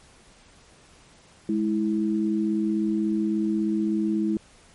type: tone pair together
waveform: sine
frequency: 209.8 / 326.2 Hz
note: G#3 / E4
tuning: +18 / -18 cents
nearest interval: minor sixth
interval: 764 cents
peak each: -24 dBFS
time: 1.49-4.37 s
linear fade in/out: 2 ms
effects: pink hiss -54 dBFS RMS until 4.74 s + MP3 48 kbps